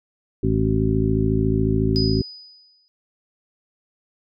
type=harmonic tone; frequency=54 Hz; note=A1; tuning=32 cents flat; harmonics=1 / 2 / 3 / 4 / 5 / 7; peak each=-25 / -22 / -25 / -25 / -24 / -24 dBFS; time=0.43-2.22 s; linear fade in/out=5 ms
type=tone with exponential decay; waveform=sine; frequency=4970 Hz; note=D#8; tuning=3 cents flat; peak=-21 dBFS; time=1.96-2.88 s; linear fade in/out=0 ms; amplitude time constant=200 ms
effects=none